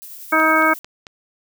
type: noise with tremolo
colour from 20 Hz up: violet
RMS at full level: -35 dBFS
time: 0.02-0.79 s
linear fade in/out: 0 ms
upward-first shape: triangle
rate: 11 Hz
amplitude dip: 35%
type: harmonic tone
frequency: 316 Hz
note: D#4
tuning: 27 cents sharp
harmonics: 1 / 2 / 3 / 4 / 5 / 7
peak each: -21 / -21 / -22 / -17 / -18 / -20 dBFS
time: 0.32-0.74 s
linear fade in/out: 10 ms
type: click train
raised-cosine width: 0.2 ms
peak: -19 dBFS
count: 4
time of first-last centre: 0.4-1.068 s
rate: 4.49 Hz
effects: none